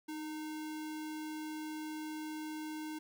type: tone with sample-and-hold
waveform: sine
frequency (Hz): 310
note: D#4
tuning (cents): -6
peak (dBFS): -39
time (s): 0.08-2.99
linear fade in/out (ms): 10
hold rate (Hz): 1225
effects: none